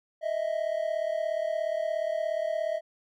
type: tone pair together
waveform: triangle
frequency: 622.3 / 659.3 Hz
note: D#5 / E5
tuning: 0 / 0 cents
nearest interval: minor second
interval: 100 cents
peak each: -28 dBFS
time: 0.21-2.81 s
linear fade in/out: 50 ms
effects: none